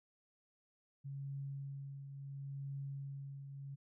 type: tone with tremolo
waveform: sine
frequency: 138.6 Hz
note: C#3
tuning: in tune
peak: -40 dBFS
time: 1.04-3.76 s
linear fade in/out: 20 ms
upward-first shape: triangle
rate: 0.72 Hz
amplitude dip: 55%
effects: none